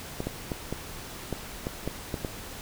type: clicks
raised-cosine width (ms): 2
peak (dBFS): -16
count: 9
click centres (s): 0.204 / 0.27 / 0.518 / 0.726 / 1.327 / 1.669 / 1.876 / 2.142 / 2.248
effects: pink hiss -41 dBFS RMS until 2.61 s